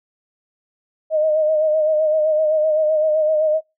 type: tone with vibrato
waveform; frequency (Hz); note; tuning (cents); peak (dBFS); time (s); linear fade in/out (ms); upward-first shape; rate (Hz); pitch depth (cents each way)
sine; 620; D#5; -6; -14; 1.1-3.61; 50; sine; 7.8; 41
effects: noise-tail reverb RT60 0.2 s tail -20 dB re dry